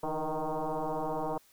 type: tone with frequency modulation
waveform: sine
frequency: 148.6 Hz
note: D3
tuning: 21 cents sharp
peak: -30 dBFS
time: 0.03-1.38 s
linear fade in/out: 5 ms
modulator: 156 Hz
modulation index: 5.8
effects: white hiss -63 dBFS RMS until 1.52 s